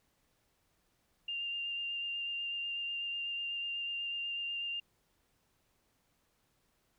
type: tone with vibrato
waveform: sine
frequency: 2794 Hz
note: F7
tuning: in tune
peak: -35 dBFS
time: 1.28-4.8 s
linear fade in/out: 5 ms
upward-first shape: sine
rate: 8.1 Hz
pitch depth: 12 cents each way
effects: pink hiss -75 dBFS RMS until 6.98 s